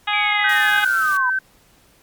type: harmonic tone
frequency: 415.3 Hz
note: G#4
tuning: in tune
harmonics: 2 / 3 / 4 / 5 / 6 / 7 / 8 / 9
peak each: -23 / -25 / -26 / -27 / -28 / -28 / -29 / -30 dBFS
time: 0.07-0.85 s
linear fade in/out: 10 ms
type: linear sweep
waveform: sine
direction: down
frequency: 2349 to 966 Hz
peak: -19 dBFS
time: 0.13-1.3 s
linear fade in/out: 5 ms
type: tone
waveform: sine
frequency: 1542 Hz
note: G6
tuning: 29 cents flat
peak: -17 dBFS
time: 0.44-1.39 s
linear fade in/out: 5 ms
type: noise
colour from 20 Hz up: white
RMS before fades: -35 dBFS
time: 0.49-1.17 s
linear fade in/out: 2 ms
effects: pink hiss -54 dBFS RMS until 2.02 s + MP3 96 kbps